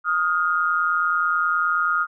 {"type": "tone pair together", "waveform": "sine", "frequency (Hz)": [1246, 1415.4], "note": ["D#6", "F6"], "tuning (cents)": [2, 23], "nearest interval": "major second", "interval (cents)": 221, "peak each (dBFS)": -21, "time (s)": [0.04, 2.07], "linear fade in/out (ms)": 50, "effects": []}